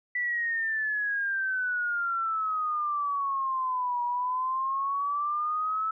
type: exponential two-way sweep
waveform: sine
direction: down then up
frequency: 1975.5 to 961 to 1312 Hz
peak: -26 dBFS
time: 0.15-5.91 s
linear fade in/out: 5 ms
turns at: 4.03 s
effects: none